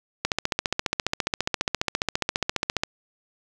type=click train; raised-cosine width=0.2 ms; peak=-5 dBFS; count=39; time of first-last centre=0.25-2.835 s; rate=14.7 Hz; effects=none